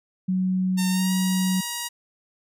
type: tone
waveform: sine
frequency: 185.8 Hz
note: F#3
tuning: 7 cents sharp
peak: -20 dBFS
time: 0.28-1.61 s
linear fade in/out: 10 ms
type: tone with pitch glide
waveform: 5% pulse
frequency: 910 to 953.6 Hz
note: A#5 to A#5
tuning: -42 to +39 cents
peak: -16 dBFS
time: 0.77-1.89 s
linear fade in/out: 20 ms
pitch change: +81 cents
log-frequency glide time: 0.9-1.12 s
effects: none